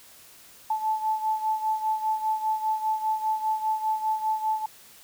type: beating tone pair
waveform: sine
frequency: 870 / 875 Hz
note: A5 / A5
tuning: -20 / -10 cents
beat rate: 5 Hz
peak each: -25 / -30 dBFS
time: 0.7-4.66 s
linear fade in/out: 5 ms
effects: white hiss -51 dBFS RMS until 5.03 s